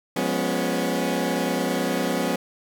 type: chord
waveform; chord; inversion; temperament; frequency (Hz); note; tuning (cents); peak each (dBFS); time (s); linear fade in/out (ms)
20% pulse; C# dominant seventh; first; equal with one note detuned; 177.97 / 207.7 / 246.9 / 277.2; E#3 / G#3 / B3 / C#4; +33 / 0 / 0 / 0; -23 / -25 / -22 / -23; 0.16-2.36; 5
effects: none